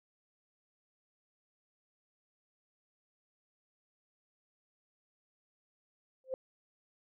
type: tone with exponential growth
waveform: sine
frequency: 522 Hz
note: C5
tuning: 4 cents flat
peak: -29 dBFS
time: 6.24-6.34 s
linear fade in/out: 1 ms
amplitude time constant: 21 ms
effects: none